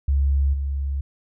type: tone with level steps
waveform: sine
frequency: 69.3 Hz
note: C#2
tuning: in tune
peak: -16 / -22 dBFS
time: 0.08-1.01 s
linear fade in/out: 5 ms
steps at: 0.53 s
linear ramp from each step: 10 ms
effects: none